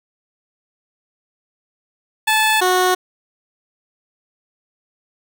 15% pulse tone pair in turn, 870 / 366.8 Hz, A5 / F#4, -20 / -15 cents, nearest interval octave + minor third, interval 1495 cents, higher first, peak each -7 dBFS, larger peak neither, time 2.27-2.61 / 2.61-2.95 s, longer neither, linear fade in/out 10 ms, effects none

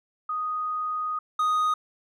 sine / triangle tone pair in turn, 1244 / 1244 Hz, D#6 / D#6, -1 / -1 cents, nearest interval unison, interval 0 cents, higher neither, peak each -26 / -19 dBFS, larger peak second, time 0.29-1.19 / 1.39-1.74 s, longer first, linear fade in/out 5 ms, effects none

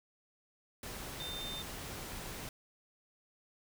sine tone in noise, 3600 Hz, A7, 39 cents sharp, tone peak -41 dBFS, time 1.2-1.62 s, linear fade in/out 2 ms, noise pink, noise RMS -44 dBFS, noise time 0.83-2.49 s, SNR 0 dB, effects none

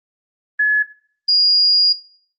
sine tone pair in turn, 1703 / 4856 Hz, G#6 / D#8, +43 / -43 cents, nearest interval octave + tritone, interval 1814 cents, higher second, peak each -11 dBFS, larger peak neither, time 0.59-0.83 / 1.28-1.93 s, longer second, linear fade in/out 10 ms, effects noise-tail reverb RT60 0.5 s tail -17 dB re dry + Opus 32 kbps

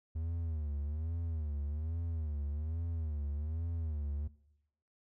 triangle tone with vibrato, 77.78 Hz, D#2, in tune, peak -32 dBFS, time 0.15-4.28 s, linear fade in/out 10 ms, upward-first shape sine, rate 1.2 Hz, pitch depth 140 cents each way, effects noise-tail reverb RT60 0.9 s tail -21 dB re dry

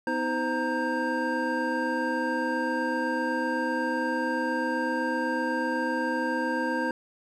triangle tone cluster, 250.7 / 318.4 / 516 / 927 / 1588 Hz, B3 / D#4 / C5 / A#5 / G6, +26 / +40 / -24 / -10 / +22 cents, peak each -30 dBFS, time 0.07-6.91 s, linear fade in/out 2 ms, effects none

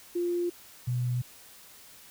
sine tone pair in turn, 349.2 / 123.46 Hz, F4 / B2, 0 / 0 cents, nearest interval octave + tritone, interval 1800 cents, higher first, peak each -26 dBFS, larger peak neither, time 0.15-0.5 / 0.87-1.22 s, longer neither, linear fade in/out 10 ms, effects white hiss -52 dBFS RMS until 2.1 s

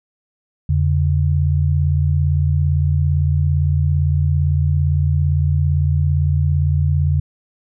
sine tone pair together, 84.6 / 142.28 Hz, E2 / C#3, +45 / +45 cents, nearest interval major sixth, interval 900 cents, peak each -15 / -17 dBFS, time 0.69-7.2 s, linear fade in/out 5 ms, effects none

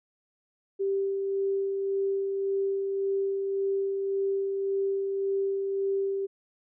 sine tone with tremolo, 392 Hz, G4, in tune, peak -24 dBFS, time 0.79-6.27 s, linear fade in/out 20 ms, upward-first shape sine, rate 1.8 Hz, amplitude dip 30%, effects none

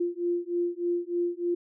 sine beating tone pair, 346.7 / 350 Hz, F4 / F4, -13 / +4 cents, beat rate 3.3 Hz, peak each -29 dBFS, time 0-1.55 s, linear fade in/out 10 ms, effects none

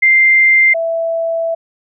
sine tone pair in turn, 2093 / 661.4 Hz, C7 / E5, 0 / +6 cents, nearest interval octave + minor sixth, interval 1994 cents, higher first, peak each -6 / -14 dBFS, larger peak first, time 0.02-0.74 / 0.74-1.55 s, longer second, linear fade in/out 10 ms, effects none

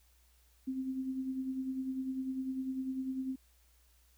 sine tone with tremolo, 262.4 Hz, C4, 5 cents sharp, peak -32 dBFS, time 0.67-3.36 s, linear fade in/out 10 ms, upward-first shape sine, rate 10 Hz, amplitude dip 50%, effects added 60 Hz sine -65 dBFS peak until 4.17 s + white hiss -70 dBFS RMS until 4.17 s

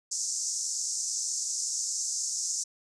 white band-pass noise, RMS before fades -32 dBFS, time 0.11-2.64 s, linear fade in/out 10 ms, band 5500 to 7700 Hz, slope 48 dB/octave, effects none

